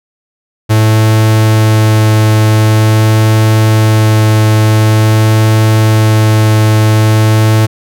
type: tone with vibrato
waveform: 45% pulse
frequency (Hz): 109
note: A2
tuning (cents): -16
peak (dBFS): -5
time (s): 0.69-7.67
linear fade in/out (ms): 20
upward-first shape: sine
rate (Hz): 0.46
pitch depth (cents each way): 8
effects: none